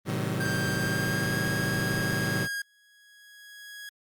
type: chord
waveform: sawtooth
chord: A diminished seventh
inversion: none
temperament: just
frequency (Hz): 110 / 132 / 158.4 / 190.08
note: A2 / C3 / Eb3 / Gb3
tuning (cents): 0 / +16 / +31 / +47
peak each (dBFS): -29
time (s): 0.05-2.48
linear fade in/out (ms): 50
type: tone with pitch glide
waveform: 45% pulse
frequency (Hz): 1585 to 1633.3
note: G6 to G#6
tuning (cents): +19 to -29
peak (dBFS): -30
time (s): 0.4-2.62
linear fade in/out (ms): 5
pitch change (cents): +52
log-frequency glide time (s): 0.75-1.37
type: tone with exponential growth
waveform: sawtooth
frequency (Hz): 1661.2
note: G#6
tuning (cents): 0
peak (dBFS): -35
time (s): 1.82-3.89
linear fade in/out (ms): 2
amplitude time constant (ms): 450
effects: Opus 32 kbps